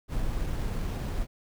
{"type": "noise with sample-and-hold", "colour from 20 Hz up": "brown", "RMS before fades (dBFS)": -30, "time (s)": [0.08, 1.27], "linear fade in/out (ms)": 50, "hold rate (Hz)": 8820, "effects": []}